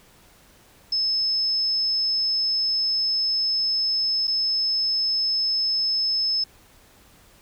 sine tone with dropouts, 5220 Hz, E8, 18 cents flat, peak -20 dBFS, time 0.92-6.44 s, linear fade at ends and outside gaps 5 ms, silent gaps 4.272-4.277 s, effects pink hiss -54 dBFS RMS until 7.41 s

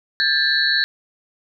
sine tone cluster, 1608 / 1752 / 3965 / 4332 Hz, G6 / A6 / B7 / C#8, +44 / -8 / +6 / -41 cents, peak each -21 dBFS, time 0.2-0.84 s, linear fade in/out 0 ms, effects none

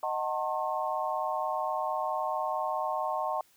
sine chord, D# diminished seventh, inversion none, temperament just, 622.3 / 746.7 / 896 / 1075.3 Hz, D#5 / F#5 / A5 / C6, 0 / +16 / +31 / +47 cents, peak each -34 dBFS, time 0.03-3.41 s, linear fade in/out 2 ms, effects white hiss -64 dBFS RMS until 3.56 s

